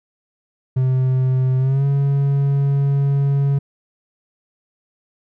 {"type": "tone with pitch glide", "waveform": "triangle", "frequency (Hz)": [129.6, 139.71], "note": ["C3", "C#3"], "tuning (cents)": [-16, 14], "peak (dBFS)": -12, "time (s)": [0.76, 3.59], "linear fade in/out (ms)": 10, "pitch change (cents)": 130, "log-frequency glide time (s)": [1.58, 1.85], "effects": []}